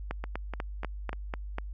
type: two click trains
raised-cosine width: 0.5 ms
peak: -18 / -21 dBFS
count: 7 / 4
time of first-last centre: 0.11-1.584 / 0.24-1.13 s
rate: 4.07 / 3.37 Hz
effects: added 50 Hz sine -36 dBFS peak until 1.73 s